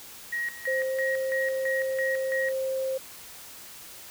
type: tone with tremolo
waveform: sine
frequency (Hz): 1893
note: A#6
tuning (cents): +26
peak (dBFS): -27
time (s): 0.32-2.52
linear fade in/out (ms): 10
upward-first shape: square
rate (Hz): 3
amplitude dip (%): 80
type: tone with pitch glide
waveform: sine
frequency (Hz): 524 to 528.6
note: C5 to C5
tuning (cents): +2 to +18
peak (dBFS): -26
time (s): 0.67-2.98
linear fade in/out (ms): 10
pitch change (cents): +16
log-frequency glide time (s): 0.86-0.98
effects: white hiss -45 dBFS RMS until 4.1 s